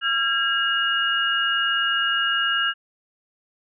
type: tone cluster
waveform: sine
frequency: 1368 / 1629 / 2860 Hz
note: F6 / G#6 / F7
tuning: -36 / -34 / +41 cents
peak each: -25 / -23 / -23 dBFS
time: 0.01-2.74 s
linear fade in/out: 50 ms
effects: none